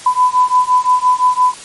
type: beating tone pair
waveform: sine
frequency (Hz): 999 / 1004.8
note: B5 / B5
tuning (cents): +20 / +30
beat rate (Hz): 5.8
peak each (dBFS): -12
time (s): 0.06-1.54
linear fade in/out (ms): 5
effects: white hiss -33 dBFS RMS until 1.64 s + MP3 48 kbps